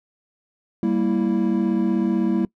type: chord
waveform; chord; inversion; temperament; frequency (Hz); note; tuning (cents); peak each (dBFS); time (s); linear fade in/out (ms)
triangle; E diminished; first; equal with one note detuned; 196 / 232 / 329.6; G3 / Bb3 / E4; 0 / -8 / 0; -20; 0.83-2.45; 2
effects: noise-tail reverb RT60 0.1 s tail -23 dB re dry + tanh soft clip ceiling -7 dBFS